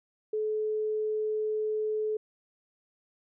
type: tone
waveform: sine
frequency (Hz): 430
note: A4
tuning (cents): -40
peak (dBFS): -27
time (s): 0.33-2.17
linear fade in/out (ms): 5
effects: none